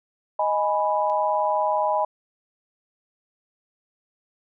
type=chord; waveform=sine; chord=G# minor; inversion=second; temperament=equal; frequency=622.3 / 830.6 / 987.8 Hz; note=D#5 / G#5 / B5; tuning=0 / 0 / 0 cents; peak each=-24 dBFS; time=0.39-2.05 s; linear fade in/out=5 ms
type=click; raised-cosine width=0.2 ms; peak=-31 dBFS; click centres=1.099 s
effects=none